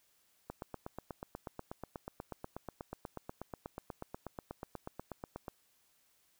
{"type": "click train", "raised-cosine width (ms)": 1, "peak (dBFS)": -27, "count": 42, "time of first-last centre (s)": [0.5, 5.482], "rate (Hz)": 8.23, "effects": ["white hiss -72 dBFS RMS until 6.39 s"]}